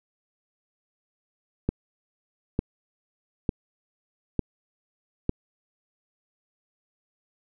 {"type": "click train", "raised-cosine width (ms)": 3, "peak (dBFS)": -10, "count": 5, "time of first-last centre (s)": [1.69, 5.294], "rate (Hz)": 1.11, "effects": []}